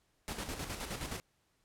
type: noise with tremolo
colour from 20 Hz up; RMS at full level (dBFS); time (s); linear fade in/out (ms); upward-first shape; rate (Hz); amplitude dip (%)
pink; -39; 0.28-1.2; 0; square; 9.6; 50
effects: pink hiss -75 dBFS RMS until 1.64 s + low-pass 12000 Hz 12 dB/octave